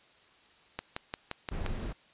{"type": "click train", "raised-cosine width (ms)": 0.3, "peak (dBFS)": -18, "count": 6, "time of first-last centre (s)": [0.79, 1.663], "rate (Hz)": 5.73}
{"type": "noise", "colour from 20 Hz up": "brown", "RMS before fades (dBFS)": -35, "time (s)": [1.51, 1.93], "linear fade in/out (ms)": 10}
{"effects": ["white hiss -61 dBFS RMS until 2.13 s", "resampled to 8000 Hz"]}